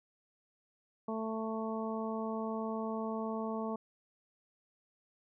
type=harmonic tone; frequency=221.5 Hz; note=A3; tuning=12 cents sharp; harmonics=1 / 2 / 3 / 4 / 5; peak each=-37 / -40 / -42 / -44 / -44 dBFS; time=1.08-3.76 s; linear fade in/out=5 ms; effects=none